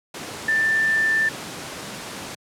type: tone in noise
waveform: sine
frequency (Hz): 1776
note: A6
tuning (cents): +16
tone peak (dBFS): -17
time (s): 0.48-1.29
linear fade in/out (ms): 5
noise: pink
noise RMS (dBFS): -33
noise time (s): 0.14-2.35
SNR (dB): +13
effects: high-pass 150 Hz 12 dB/octave + low-pass 10000 Hz 12 dB/octave